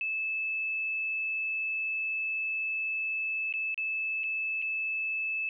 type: tone with dropouts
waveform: sine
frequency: 2616 Hz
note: E7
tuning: 14 cents flat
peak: -29 dBFS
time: 0.01-5.49 s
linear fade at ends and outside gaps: 1 ms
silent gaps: 3.526-3.538 / 3.744-3.777 / 4.235-4.239 / 4.618-4.623 s
effects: none